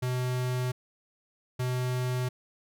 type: tone pair in turn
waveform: square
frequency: 126.1 / 126.1 Hz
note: B2 / B2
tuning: +36 / +36 cents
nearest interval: unison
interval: 0 cents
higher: neither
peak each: -28 dBFS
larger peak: neither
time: 0.02-0.72 / 1.59-2.29 s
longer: neither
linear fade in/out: 10 ms
effects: none